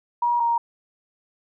sine tone pair in turn, 955 / 937 Hz, A#5 / A#5, +42 / +9 cents, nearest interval unison, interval 33 cents, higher first, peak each -18 dBFS, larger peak neither, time 0.22-0.4 / 0.4-0.58 s, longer neither, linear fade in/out 5 ms, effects none

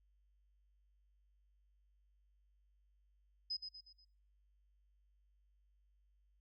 sine tone with echo, 5040 Hz, D#8, 21 cents sharp, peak -37 dBFS, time 3.5-3.57 s, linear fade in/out 10 ms, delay 120 ms, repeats 4, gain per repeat -7 dB, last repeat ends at 4.05 s, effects noise-tail reverb RT60 0.6 s tail -23 dB re dry + added 50 Hz sine -70 dBFS peak until 6.4 s

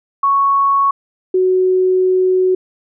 sine tone pair in turn, 1108.7 / 370.9 Hz, C#6 / F#4, 0 / +4 cents, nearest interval octave + perfect fifth, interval 1896 cents, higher first, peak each -10 dBFS, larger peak neither, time 0.23-0.91 / 1.34-2.55 s, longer second, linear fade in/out 5 ms, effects none

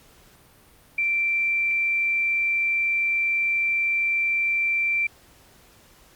sine tone, 2349 Hz, D7, in tune, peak -20 dBFS, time 0.98-5.07 s, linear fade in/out 5 ms, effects pink hiss -54 dBFS RMS until 6.15 s + Opus 48 kbps

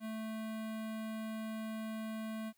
square tone with notch filter, 220 Hz, A3, in tune, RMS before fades -41 dBFS, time 0-2.53 s, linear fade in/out 50 ms, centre 5700 Hz, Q 1.3, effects white hiss -75 dBFS RMS until 2.57 s

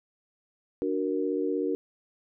sine chord, D augmented, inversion none, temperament equal, 293.7 / 370 / 466.2 Hz, D4 / F#4 / A#4, 0 / 0 / 0 cents, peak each -30 dBFS, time 0.82-1.75 s, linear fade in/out 0 ms, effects none

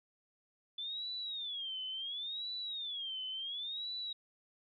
sine tone with vibrato, 3472 Hz, A7, 24 cents flat, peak -38 dBFS, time 0.78-4.13 s, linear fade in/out 5 ms, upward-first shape sine, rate 0.71 Hz, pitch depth 230 cents each way, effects none

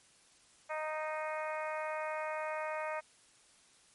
harmonic tone, 310 Hz, D#4, 6 cents flat, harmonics 2 / 3 / 4 / 5 / 6 / 7 / 8, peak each -38 / -41 / -43 / -47 / -47 / -47 / -49 dBFS, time 0.69-3.01 s, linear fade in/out 20 ms, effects white hiss -64 dBFS RMS until 3.94 s + MP3 48 kbps

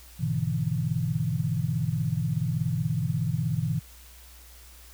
sine chord, E dominant seventh, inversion first, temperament just, 103.01 / 123.61 / 148.33 / 164.81 Hz, G#2 / B2 / D3 / E3, -14 / +2 / +18 / 0 cents, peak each -33 / -29 / -30 / -29 dBFS, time 0.19-3.8 s, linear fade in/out 20 ms, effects added 60 Hz sine -49 dBFS peak until 4.93 s + white hiss -52 dBFS RMS until 4.93 s

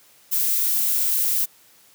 violet noise, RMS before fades -21 dBFS, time 0.31-1.46 s, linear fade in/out 20 ms, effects white hiss -54 dBFS RMS until 1.94 s + high-pass 80 Hz 12 dB/octave

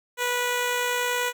10% pulse tone with amplitude modulation, 490 Hz, B4, 14 cents flat, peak -14 dBFS, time 0.17-1.33 s, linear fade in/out 50 ms, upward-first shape sine, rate 59.6 Hz, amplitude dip 25%, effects none

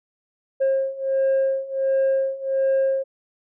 sine beating tone pair, 536 / 537.4 Hz, C5 / C5, +42 / +46 cents, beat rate 1.4 Hz, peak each -21 / -19 dBFS, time 0.6-3.04 s, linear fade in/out 20 ms, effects tanh soft clip ceiling -15 dBFS

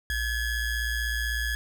square ring-modulated tone, 823 Hz, G#5, 16 cents flat, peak -24 dBFS, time 0.1-1.55 s, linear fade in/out 0 ms, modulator 881 Hz, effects none

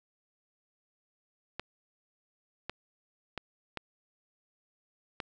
clicks, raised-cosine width 0.3 ms, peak -19 dBFS, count 5, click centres 1.596 / 2.696 / 3.377 / 3.773 / 5.202 s, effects resampled to 16000 Hz + 8-bit

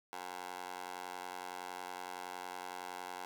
15% pulse tone with high-pass filter, 90.8 Hz, F#2, 32 cents flat, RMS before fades -45 dBFS, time 0.13-3.25 s, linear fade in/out 0 ms, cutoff 700 Hz, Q 2.1, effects none

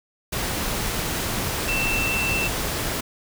sine tone in noise, 2678 Hz, E7, 27 cents sharp, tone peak -23 dBFS, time 1.68-2.48 s, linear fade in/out 10 ms, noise pink, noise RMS -26 dBFS, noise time 0.32-3.01 s, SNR 0 dB, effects none

